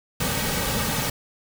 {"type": "noise with comb filter", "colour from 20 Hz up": "pink", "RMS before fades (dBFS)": -25, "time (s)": [0.2, 1.1], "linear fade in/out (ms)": 5, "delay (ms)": 2.9, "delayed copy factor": -0.65, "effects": []}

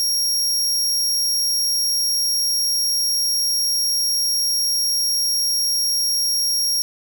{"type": "tone", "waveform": "sawtooth", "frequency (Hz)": 5588, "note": "F8", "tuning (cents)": 0, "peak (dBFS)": -15, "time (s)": [0, 6.82], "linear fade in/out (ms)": 0, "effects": []}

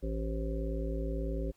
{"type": "harmonic tone with a mistuned harmonic", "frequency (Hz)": 55.1, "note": "A1", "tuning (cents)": 3, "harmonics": [1, 3, 5, 7, 9, 10], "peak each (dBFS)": [-33, -41, -41, -41, -48, -42], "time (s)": [0.02, 1.52], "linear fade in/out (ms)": 20, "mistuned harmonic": 10, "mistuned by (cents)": -53, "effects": ["pink hiss -70 dBFS RMS until 1.56 s"]}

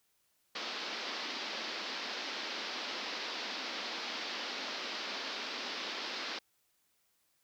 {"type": "band-pass noise", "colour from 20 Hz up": "white", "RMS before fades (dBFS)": -40, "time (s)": [0.55, 6.39], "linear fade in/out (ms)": 5, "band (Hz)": [210, 5100], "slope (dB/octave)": 48, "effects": ["white hiss -75 dBFS RMS until 7.43 s"]}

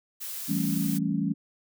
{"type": "noise", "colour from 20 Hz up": "blue", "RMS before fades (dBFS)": -36, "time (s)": [0.2, 0.99], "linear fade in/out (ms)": 20}
{"type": "chord", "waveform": "sine", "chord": "A dominant seventh", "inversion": "second", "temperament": "equal", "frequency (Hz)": [164.81, 196, 220, 277.2], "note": ["E3", "G3", "A3", "C#4"], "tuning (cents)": [0, 0, 0, 0], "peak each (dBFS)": [-30, -29, -31, -30], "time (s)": [0.48, 1.34], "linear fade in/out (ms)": 20}
{"effects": []}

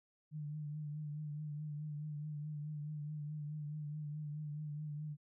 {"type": "tone with vibrato", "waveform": "sine", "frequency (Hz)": 150, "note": "D3", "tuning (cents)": 37, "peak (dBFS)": -40, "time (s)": [0.31, 5.17], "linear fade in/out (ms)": 50, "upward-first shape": "triangle", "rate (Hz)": 4.7, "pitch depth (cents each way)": 48, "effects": []}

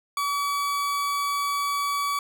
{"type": "tone", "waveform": "40% pulse", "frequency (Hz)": 1141, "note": "C#6", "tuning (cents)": 50, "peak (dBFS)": -23, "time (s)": [0.17, 2.19], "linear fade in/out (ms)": 2, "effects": []}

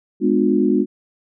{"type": "chord", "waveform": "sine", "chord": "G# diminished seventh", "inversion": "none", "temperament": "just", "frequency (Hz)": [207.7, 249.2, 299, 358.8], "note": ["G#3", "B3", "D4", "F4"], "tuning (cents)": [0, 16, 31, 47], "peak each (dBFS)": -19, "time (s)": [0.2, 0.86], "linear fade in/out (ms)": 50, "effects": []}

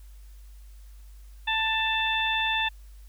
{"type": "harmonic tone", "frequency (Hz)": 885, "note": "A5", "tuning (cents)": 10, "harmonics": [1, 2, 3, 4], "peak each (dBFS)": [-29, -29, -29, -29], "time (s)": [1.47, 2.69], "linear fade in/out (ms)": 10, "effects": ["added 50 Hz sine -44 dBFS peak until 3.08 s", "white hiss -62 dBFS RMS until 3.08 s"]}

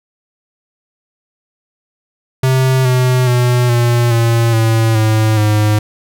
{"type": "tone with pitch steps", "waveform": "square", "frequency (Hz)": [130.81, 126.94, 123.18, 119.54, 116, 112.57, 109.24, 106.01], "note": ["C3", "B2", "B2", "A#2", "A#2", "A2", "A2", "G#2"], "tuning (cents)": [0, 48, -4, 44, -8, 40, -12, 36], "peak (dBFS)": -10, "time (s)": [2.43, 5.79], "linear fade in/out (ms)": 5, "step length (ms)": 420, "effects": []}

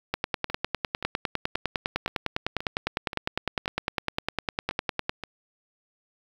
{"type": "two click trains", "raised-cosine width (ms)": 0.3, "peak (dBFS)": [-18, -9], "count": [10, 50], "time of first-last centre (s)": [[0.5, 5.237], [0.14, 5.094]], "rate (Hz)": [1.9, 9.89], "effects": ["7-bit"]}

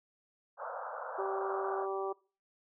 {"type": "band-pass noise", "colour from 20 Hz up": "pink", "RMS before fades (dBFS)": -41, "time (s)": [0.57, 1.87], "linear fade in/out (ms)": 50, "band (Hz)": [500, 1500], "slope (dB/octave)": 96}
{"type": "harmonic tone", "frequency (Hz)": 194, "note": "G3", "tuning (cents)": -18, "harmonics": [2, 3, 4, 5, 6], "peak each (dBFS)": [-35, -43, -40, -45, -42], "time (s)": [1.18, 2.13], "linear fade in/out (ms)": 10}
{"effects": ["noise-tail reverb RT60 0.4 s tail -24 dB re dry"]}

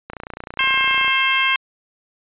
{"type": "click train", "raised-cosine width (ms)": 0.5, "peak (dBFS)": -16, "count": 30, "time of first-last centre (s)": [0.1, 1.08], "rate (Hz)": 29.6}
{"type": "harmonic tone", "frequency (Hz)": 532, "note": "C5", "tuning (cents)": 29, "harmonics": [2, 3, 4, 5, 6], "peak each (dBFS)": [-22, -23, -20, -21, -22], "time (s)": [0.59, 1.56], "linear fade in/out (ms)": 2}
{"type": "noise bursts", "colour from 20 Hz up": "blue", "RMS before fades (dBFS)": -30, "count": 3, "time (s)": [0.87, 1.43], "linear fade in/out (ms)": 2, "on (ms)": 120, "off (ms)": 100}
{"effects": ["resampled to 8000 Hz"]}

